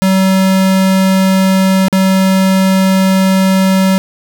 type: tone with dropouts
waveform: square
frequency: 190.2 Hz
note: F#3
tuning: 48 cents sharp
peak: -8 dBFS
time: 0.02-3.98 s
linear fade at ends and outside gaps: 0 ms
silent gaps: 1.883-1.927 s
effects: none